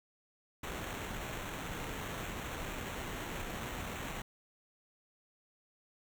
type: noise with sample-and-hold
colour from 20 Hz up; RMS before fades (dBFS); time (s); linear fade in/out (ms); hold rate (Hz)
pink; -41; 0.63-4.22; 5; 4900
effects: none